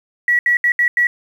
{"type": "tone bursts at uneven times", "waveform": "sine", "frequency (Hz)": 1933, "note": "B6", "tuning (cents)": -38, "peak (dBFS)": -11, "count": 5, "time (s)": [[0.28, 0.39], [0.46, 0.57], [0.64, 0.72], [0.79, 0.88], [0.97, 1.07]], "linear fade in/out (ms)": 2, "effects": ["7-bit"]}